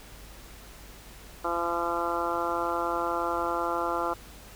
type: harmonic tone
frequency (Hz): 170.9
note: F3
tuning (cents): -37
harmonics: 2 / 3 / 4 / 5 / 6 / 7 / 8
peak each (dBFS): -34 / -34 / -34 / -34 / -34 / -34 / -34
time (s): 1.44-4.14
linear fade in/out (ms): 10
effects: added 50 Hz sine -49 dBFS peak until 4.55 s + pink hiss -49 dBFS RMS until 4.55 s